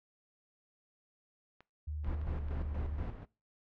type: clicks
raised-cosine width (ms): 0.2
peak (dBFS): -34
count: 4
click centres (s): 1.606 / 2.046 / 2.215 / 2.485
type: tone with pitch glide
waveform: sine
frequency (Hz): 75.6 to 74.04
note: D#2 to D2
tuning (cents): -49 to +15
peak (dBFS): -36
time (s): 1.87-3.03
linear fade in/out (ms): 10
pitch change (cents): -36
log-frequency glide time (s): 2.23-2.51
type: noise with tremolo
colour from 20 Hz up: brown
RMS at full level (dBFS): -38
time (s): 2.03-3.26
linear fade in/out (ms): 50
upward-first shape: square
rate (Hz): 4.2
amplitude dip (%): 55
effects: noise-tail reverb RT60 0.3 s tail -22 dB re dry + low-pass 2000 Hz 12 dB/octave